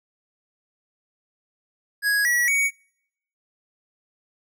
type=tone with pitch steps; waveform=square; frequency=1661.2 / 1930.4 / 2243 Hz; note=G#6 / B6 / C#7; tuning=0 / -40 / +20 cents; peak=-19 dBFS; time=2.02-2.71 s; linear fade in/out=50 ms; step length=230 ms; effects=noise-tail reverb RT60 0.7 s tail -26 dB re dry